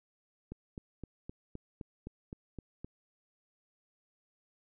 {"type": "click train", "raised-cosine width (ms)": 3, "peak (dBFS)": -29, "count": 10, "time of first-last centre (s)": [0.52, 2.846], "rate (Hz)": 3.87, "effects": []}